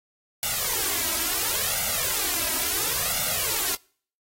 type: noise with flanger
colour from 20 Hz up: white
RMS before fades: -26 dBFS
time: 0.43-3.75 s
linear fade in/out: 0 ms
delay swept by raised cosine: 1.4 to 3.1 ms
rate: 0.72 Hz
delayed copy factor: +1
effects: noise-tail reverb RT60 0.5 s tail -26 dB re dry + AAC 48 kbps